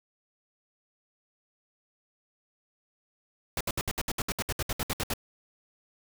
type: noise bursts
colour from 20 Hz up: pink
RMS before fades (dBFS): -30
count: 16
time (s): 3.57-5.137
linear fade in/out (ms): 2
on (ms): 37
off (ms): 65
effects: none